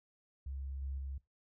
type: tone with level steps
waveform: sine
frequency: 67.9 Hz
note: C#2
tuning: 35 cents flat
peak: -39 / -37 / -39 dBFS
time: 0.46-1.18 s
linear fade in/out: 5 ms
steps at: 0.82 / 0.98 s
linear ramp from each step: 2 ms
effects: noise-tail reverb RT60 0.2 s tail -21 dB re dry